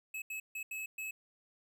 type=tone bursts at uneven times; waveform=square; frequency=2585 Hz; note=E7; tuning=34 cents flat; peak=-39 dBFS; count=5; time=0.14-0.22 / 0.3-0.4 / 0.55-0.63 / 0.71-0.86 / 0.98-1.11 s; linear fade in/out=5 ms; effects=none